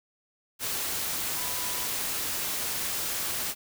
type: tone in noise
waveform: sine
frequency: 992 Hz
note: B5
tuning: 7 cents sharp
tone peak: -42 dBFS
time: 1.34-1.89 s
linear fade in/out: 50 ms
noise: white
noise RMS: -31 dBFS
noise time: 0.59-3.55 s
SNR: -14 dB
effects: none